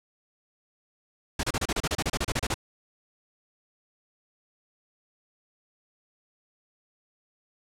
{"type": "noise bursts", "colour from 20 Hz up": "pink", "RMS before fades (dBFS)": -27, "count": 16, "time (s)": [1.39, 2.543], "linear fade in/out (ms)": 5, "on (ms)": 43, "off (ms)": 31, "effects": ["low-pass 9000 Hz 12 dB/octave"]}